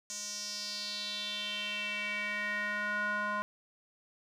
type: tone with band-pass filter sweep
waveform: square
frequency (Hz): 207.7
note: G#3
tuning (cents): 0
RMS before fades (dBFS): -36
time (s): 0.1-3.42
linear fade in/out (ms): 0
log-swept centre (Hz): 6500 to 1200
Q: 4.5
effects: none